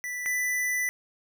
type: tone pair in turn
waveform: square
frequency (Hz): 1975.5 / 1988.1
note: B6 / B6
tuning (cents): 0 / +11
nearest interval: unison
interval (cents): 11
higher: second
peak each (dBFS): -32 / -26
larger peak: second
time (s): 0.04-0.26 / 0.26-0.89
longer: second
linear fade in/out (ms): 0
effects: none